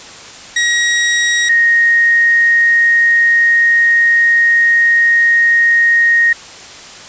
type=tone pair in turn; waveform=sawtooth / sine; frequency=1900 / 1865.2 Hz; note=A#6 / A#6; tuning=+33 / +1 cents; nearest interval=unison; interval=32 cents; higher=first; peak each=-7 dBFS; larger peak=neither; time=0.56-1.49 / 1.49-6.33 s; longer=second; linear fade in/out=5 ms; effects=white hiss -33 dBFS RMS until 7.08 s + resampled to 16000 Hz